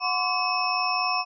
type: tone cluster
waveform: sine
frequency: 731 / 1032 / 1136 / 2563 / 5360 Hz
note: F#5 / C6 / C#6 / E7 / E8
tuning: -21 / -24 / +42 / -49 / +28 cents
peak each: -29 dBFS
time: 0-1.25 s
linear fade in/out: 50 ms
effects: none